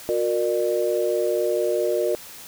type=tone cluster; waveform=sine; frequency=362.6 / 467.3 / 599 Hz; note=F#4 / A#4 / D5; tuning=-35 / +4 / +34 cents; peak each=-24 dBFS; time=0.09-2.15 s; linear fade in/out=0 ms; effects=white hiss -41 dBFS RMS until 2.47 s